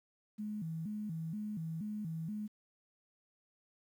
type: tone with vibrato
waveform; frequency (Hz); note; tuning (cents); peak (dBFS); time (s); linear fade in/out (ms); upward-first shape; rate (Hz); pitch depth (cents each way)
sine; 185; F#3; 0; -37; 0.38-2.48; 20; square; 2.1; 230
effects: 11-bit